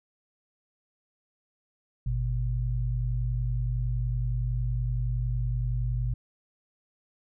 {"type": "tone pair together", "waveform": "sine", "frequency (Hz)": [51.34, 122.1], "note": ["G#1", "B2"], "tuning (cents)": [-19, -19], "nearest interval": "octave + minor third", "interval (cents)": 1500, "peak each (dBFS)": -28, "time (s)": [2.06, 6.14], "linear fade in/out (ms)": 5, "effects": []}